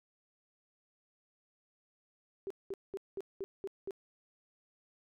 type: tone bursts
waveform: sine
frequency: 390 Hz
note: G4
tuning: 9 cents flat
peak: -36 dBFS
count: 7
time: 2.47-3.908 s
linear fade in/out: 0 ms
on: 34 ms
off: 200 ms
effects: none